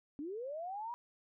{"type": "linear sweep", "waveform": "sine", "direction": "up", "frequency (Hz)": [272.8, 977], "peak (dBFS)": -39, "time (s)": [0.19, 0.94], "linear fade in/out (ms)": 0, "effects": []}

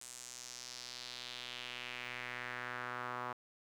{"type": "tone with band-pass filter sweep", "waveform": "sawtooth", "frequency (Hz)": 123.47, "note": "B2", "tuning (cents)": 0, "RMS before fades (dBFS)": -45, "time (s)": [0.01, 3.33], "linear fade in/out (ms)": 5, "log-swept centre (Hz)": [8200, 1100], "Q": 2.4, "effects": ["11-bit"]}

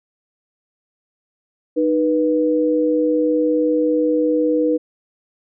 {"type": "tone pair together", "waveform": "sine", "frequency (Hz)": [308, 488.9], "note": ["D#4", "B4"], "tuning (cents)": [-17, -18], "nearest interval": "minor sixth", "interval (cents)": 799, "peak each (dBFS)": -17, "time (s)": [1.76, 4.78], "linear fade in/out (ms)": 20, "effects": []}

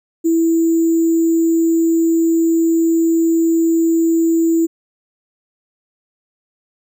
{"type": "tone with sample-and-hold", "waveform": "sine", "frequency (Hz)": 329.6, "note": "E4", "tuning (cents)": 0, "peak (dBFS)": -11, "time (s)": [0.24, 4.67], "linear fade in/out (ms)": 20, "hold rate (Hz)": 7350, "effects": []}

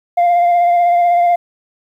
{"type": "tone with vibrato", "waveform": "sine", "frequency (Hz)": 698.5, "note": "F5", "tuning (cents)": 0, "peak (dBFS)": -6, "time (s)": [0.17, 1.36], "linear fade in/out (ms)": 10, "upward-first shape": "sine", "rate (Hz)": 16, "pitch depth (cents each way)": 21, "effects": ["tanh soft clip ceiling -8 dBFS", "8-bit"]}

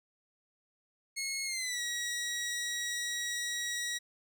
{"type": "tone with pitch glide", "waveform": "15% pulse", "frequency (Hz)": [2172, 1912.8], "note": ["C#7", "A#6"], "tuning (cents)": [-36, 44], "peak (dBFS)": -27, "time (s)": [1.16, 3.99], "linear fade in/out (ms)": 20, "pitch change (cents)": -220, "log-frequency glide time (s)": [1.45, 1.81], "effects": []}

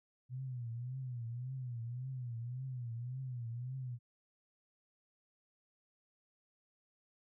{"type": "tone with vibrato", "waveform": "sine", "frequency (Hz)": 123.47, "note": "B2", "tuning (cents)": 0, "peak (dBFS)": -39, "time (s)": [0.29, 3.99], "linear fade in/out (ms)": 50, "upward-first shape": "triangle", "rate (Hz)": 1.8, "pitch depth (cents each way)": 140, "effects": []}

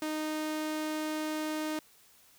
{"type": "tone", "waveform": "sawtooth", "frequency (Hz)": 309, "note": "D#4", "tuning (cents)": -12, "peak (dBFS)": -28, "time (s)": [0.02, 1.79], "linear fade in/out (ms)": 2, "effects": ["white hiss -61 dBFS RMS until 2.38 s"]}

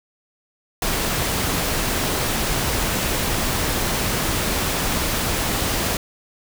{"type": "noise", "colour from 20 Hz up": "pink", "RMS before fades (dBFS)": -22, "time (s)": [0.82, 5.97], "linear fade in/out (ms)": 2, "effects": []}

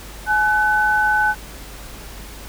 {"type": "tone pair together", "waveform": "sine", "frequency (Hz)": [846, 1506.1], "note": ["G#5", "F#6"], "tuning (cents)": [32, 30], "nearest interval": "minor seventh", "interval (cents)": 998, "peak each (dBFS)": [-18, -16], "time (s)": [0.26, 1.35], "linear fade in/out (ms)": 50, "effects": ["added 50 Hz sine -37 dBFS peak until 2.48 s", "pink hiss -38 dBFS RMS until 2.48 s"]}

